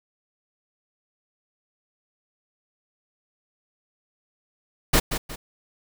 pink noise with echo, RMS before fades -17 dBFS, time 4.93-5 s, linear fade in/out 10 ms, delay 180 ms, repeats 2, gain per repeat -9 dB, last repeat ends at 5.36 s, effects none

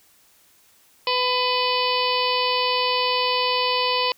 harmonic tone with a mistuned harmonic, 500 Hz, B4, 21 cents sharp, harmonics 1 / 2 / 4 / 5 / 6 / 7 / 8 / 9 / 10, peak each -26 / -23 / -34 / -28 / -27 / -35 / -32 / -29 / -34 dBFS, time 1.07-4.12 s, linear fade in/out 2 ms, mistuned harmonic 10, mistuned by +47 cents, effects white hiss -57 dBFS RMS until 4.17 s

